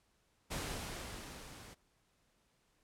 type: noise with level ramp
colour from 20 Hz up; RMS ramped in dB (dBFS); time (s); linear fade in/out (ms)
pink; -39 to -54; 0.5-1.75; 20
effects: pink hiss -75 dBFS RMS until 2.83 s + low-pass 11000 Hz 12 dB/octave